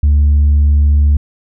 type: tone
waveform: sine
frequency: 73 Hz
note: D2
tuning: 10 cents flat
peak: -4 dBFS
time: 0.03-1.17 s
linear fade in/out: 5 ms
effects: tanh soft clip ceiling -5 dBFS